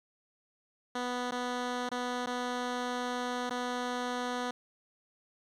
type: tone with dropouts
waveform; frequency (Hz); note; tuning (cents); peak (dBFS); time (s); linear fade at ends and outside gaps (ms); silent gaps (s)
10% pulse; 246.9; B3; 0; -24; 0.95-4.51; 5; 1.311-1.32 / 1.891-1.915 / 2.262-2.27 / 3.497-3.506
effects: low-pass 6000 Hz 12 dB/octave + 11-bit